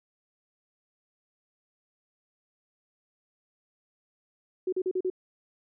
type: tone bursts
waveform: sine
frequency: 370 Hz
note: F#4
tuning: in tune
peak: -25 dBFS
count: 5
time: 4.67-5.101 s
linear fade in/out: 5 ms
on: 55 ms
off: 39 ms
effects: none